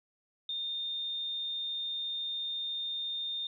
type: tone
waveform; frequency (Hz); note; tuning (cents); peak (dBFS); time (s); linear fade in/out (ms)
sine; 3637; A#7; -43; -33; 0.49-3.47; 2
effects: 12-bit